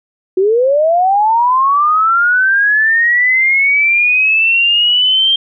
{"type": "linear sweep", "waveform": "sine", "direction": "up", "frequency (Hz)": [361.8, 3183], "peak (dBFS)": -8, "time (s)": [0.37, 5.36], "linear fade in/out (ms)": 5, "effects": []}